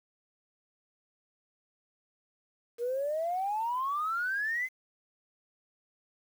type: exponential sweep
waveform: sine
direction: up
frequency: 463 to 2093 Hz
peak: -28 dBFS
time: 2.78-4.69 s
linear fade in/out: 50 ms
effects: tanh soft clip ceiling -24 dBFS + 9-bit